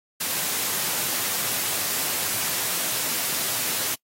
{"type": "high-pass noise", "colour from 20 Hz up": "white", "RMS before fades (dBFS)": -26, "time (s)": [0.2, 3.95], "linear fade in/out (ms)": 10, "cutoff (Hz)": 100, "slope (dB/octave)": 24, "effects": ["noise-tail reverb RT60 0.1 s tail -24 dB re dry", "AAC 48 kbps"]}